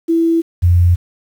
sine tone pair in turn, 331.1 / 87.7 Hz, E4 / F2, +8 / +8 cents, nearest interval octave + major seventh, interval 2300 cents, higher first, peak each -10 / -7 dBFS, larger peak second, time 0.08-0.42 / 0.62-0.96 s, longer neither, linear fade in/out 20 ms, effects 7-bit

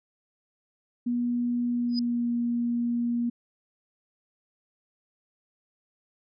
sine tone with pitch glide, 241.5 to 237.8 Hz, B3 to A#3, -39 to +35 cents, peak -24 dBFS, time 1.06-3.3 s, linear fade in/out 10 ms, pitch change -26 cents, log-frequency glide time 1.7-2.31 s
sine tone with exponential growth, 4978 Hz, D#8, in tune, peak -26 dBFS, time 1.89-1.99 s, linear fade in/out 1 ms, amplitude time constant 21 ms
effects none

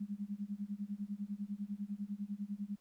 sine tone with tremolo, 203.4 Hz, G#3, 36 cents flat, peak -35 dBFS, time 0-2.76 s, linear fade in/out 10 ms, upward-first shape sine, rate 10 Hz, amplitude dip 95%, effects pink hiss -74 dBFS RMS until 2.8 s

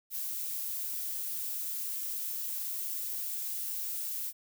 violet noise, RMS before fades -36 dBFS, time 0.1-4.33 s, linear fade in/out 50 ms, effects none

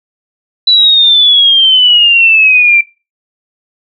sine exponential sweep, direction down, 3979 to 2349 Hz, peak -3 dBFS, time 0.67-2.81 s, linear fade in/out 5 ms, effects noise-tail reverb RT60 0.3 s tail -22 dB re dry

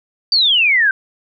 sine exponential sweep, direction down, 4699 to 1525 Hz, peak -10 dBFS, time 0.32-0.91 s, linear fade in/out 2 ms, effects none

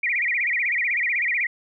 sine tone with vibrato, 2137 Hz, C7, 36 cents sharp, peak -20 dBFS, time 0.03-1.47 s, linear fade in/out 5 ms, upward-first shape sine, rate 16 Hz, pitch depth 230 cents each way, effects none

